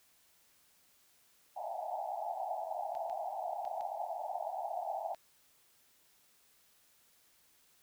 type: band-pass noise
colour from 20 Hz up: pink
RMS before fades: -39 dBFS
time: 1.56-5.15 s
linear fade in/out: 10 ms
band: 640 to 860 Hz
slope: 96 dB/octave
type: clicks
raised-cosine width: 0.2 ms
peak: -37 dBFS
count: 5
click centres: 2.951 / 3.098 / 3.651 / 3.809 / 5.147 s
effects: white hiss -68 dBFS RMS until 7.82 s